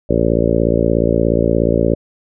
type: harmonic tone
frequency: 56.9 Hz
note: A#1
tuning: 41 cents flat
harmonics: 1 / 2 / 3 / 4 / 5 / 6 / 7 / 8 / 9 / 10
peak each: -21 / -21 / -21 / -21 / -21 / -21 / -21 / -21 / -21 / -21 dBFS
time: 0.09-1.95 s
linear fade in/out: 10 ms
effects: none